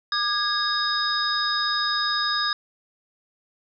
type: tone cluster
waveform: sine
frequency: 1203 / 1652 / 3740 / 5010 Hz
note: D6 / G#6 / A#7 / D#8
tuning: +41 / -10 / +5 / +11 cents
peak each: -27 dBFS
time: 0.12-2.53 s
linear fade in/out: 2 ms
effects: none